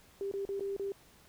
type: tone with dropouts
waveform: sine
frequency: 395.6 Hz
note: G4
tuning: 16 cents sharp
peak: -33 dBFS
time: 0.21-0.92 s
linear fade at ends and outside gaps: 1 ms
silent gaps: 0.314-0.338 / 0.452-0.49 / 0.596-0.607 / 0.765-0.796 s
effects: pink hiss -61 dBFS RMS until 1.28 s